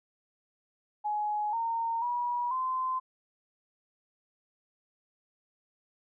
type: tone with pitch steps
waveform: sine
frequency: 840 / 918 / 967 / 1033 Hz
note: G#5 / A#5 / B5 / C6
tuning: +19 / -27 / -37 / -22 cents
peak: -28 dBFS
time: 1.04-3 s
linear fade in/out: 20 ms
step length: 490 ms
effects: none